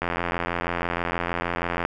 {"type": "click train", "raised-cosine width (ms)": 0.5, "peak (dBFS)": -10, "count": 159, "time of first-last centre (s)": [0.02, 1.851], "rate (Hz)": 86.3, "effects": []}